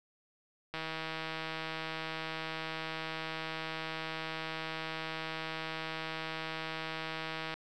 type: click train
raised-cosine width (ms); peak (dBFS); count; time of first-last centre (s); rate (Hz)
0.3; -22; 1089; 0.74-7.54; 160
effects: none